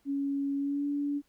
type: tone with pitch glide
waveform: sine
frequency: 279.1 to 286.8 Hz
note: C#4 to D4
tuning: +12 to -41 cents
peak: -28 dBFS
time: 0.05-1.22 s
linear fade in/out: 50 ms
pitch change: +47 cents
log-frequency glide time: 0.57-0.86 s
effects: pink hiss -71 dBFS RMS until 1.28 s